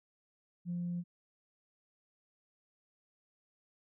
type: tone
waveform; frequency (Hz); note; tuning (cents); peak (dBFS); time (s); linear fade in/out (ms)
sine; 174.61; F3; 0; -33; 0.65-1.04; 50
effects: tanh soft clip ceiling -30 dBFS